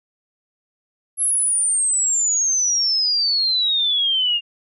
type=exponential sweep; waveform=sine; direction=down; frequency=11175 to 2794 Hz; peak=-16 dBFS; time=1.17-4.41 s; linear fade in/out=50 ms; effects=none